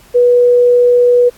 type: tone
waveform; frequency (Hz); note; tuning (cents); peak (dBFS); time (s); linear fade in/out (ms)
sine; 488.1; B4; -20; -5; 0.14-1.3; 20
effects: pink hiss -44 dBFS RMS until 1.37 s + AAC 64 kbps